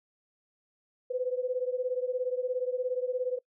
sine beating tone pair, 498.3 / 515.3 Hz, B4 / C5, +15 / -27 cents, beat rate 17 Hz, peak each -30 / -33 dBFS, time 1.1-3.39 s, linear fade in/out 10 ms, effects noise-tail reverb RT60 0.1 s tail -24 dB re dry

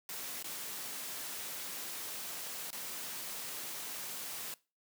white noise with dropouts, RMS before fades -42 dBFS, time 0.09-4.54 s, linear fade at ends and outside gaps 1 ms, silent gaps 0.426-0.443 / 2.705-2.729 s, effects noise-tail reverb RT60 0.3 s tail -21 dB re dry + high-pass 150 Hz 12 dB/octave

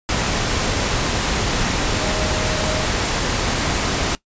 sine tone in noise, 622.3 Hz, D#5, in tune, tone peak -27 dBFS, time 2.01-2.86 s, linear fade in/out 0 ms, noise pink, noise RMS -20 dBFS, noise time 0.09-4.15 s, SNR -10 dB, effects noise-tail reverb RT60 0.1 s tail -19 dB re dry + resampled to 16000 Hz

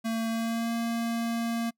square tone with pitch glide, 226.2 to 231.4 Hz, A3 to A#3, +48 to -13 cents, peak -28 dBFS, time 0.04-1.71 s, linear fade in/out 20 ms, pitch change +39 cents, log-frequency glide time 0.29-0.73 s, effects noise-tail reverb RT60 0.1 s tail -26 dB re dry

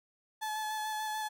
35% pulse tone with vibrato, 861 Hz, A5, 38 cents flat, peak -32 dBFS, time 0.41-1.29 s, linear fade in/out 20 ms, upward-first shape square, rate 6.8 Hz, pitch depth 12 cents each way, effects none

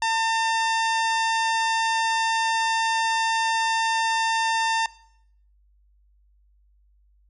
harmonic tone with a mistuned harmonic, 902 Hz, A5, 43 cents sharp, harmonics 1 / 2 / 3 / 4 / 5 / 6 / 7 / 8 / 10, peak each -22 / -28 / -32 / -34 / -36 / -38 / -39 / -40 / -42 dBFS, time 0.02-4.86 s, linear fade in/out 2 ms, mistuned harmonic 5, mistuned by +84 cents, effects noise-tail reverb RT60 0.7 s tail -20 dB re dry + added 50 Hz sine -57 dBFS peak until 7.29 s

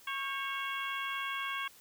harmonic tone with a mistuned harmonic, 551 Hz, C#5, 11 cents flat, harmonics 2 / 3 / 4 / 5 / 6, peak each -38 / -40 / -41 / -42 / -43 dBFS, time 0.07-1.68 s, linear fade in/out 5 ms, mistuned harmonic 3, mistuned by -55 cents, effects white hiss -58 dBFS RMS until 1.8 s

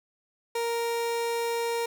30% pulse tone, 466.7 Hz, A#4, 2 cents sharp, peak -24 dBFS, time 0.55-1.86 s, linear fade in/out 5 ms, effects none

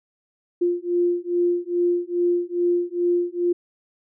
sine beating tone pair, 349.2 / 351.6 Hz, F4 / F4, 0 / +12 cents, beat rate 2.4 Hz, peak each -22 dBFS, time 0.61-3.53 s, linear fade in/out 10 ms, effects none

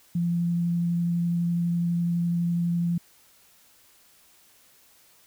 sine tone with vibrato, 171.7 Hz, F3, 29 cents flat, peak -22 dBFS, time 0.15-2.98 s, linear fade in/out 5 ms, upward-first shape triangle, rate 12 Hz, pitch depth 10 cents each way, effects white hiss -58 dBFS RMS until 5.26 s

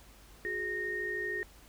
sine tone cluster, 363.8 / 416.6 / 1851 Hz, F#4 / G#4 / A#6, -29 / +5 / -13 cents, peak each -40 / -40 / -34 dBFS, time 0.45-1.43 s, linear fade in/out 0 ms, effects added 50 Hz sine -57 dBFS peak until 1.68 s + pink hiss -58 dBFS RMS until 1.68 s

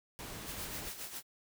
pink noise, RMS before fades -45 dBFS, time 0.19-0.89 s, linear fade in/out 0 ms
white noise with tremolo, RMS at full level -42 dBFS, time 0.45-1.23 s, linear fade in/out 50 ms, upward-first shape sine, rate 7.3 Hz, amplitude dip 60%
effects none

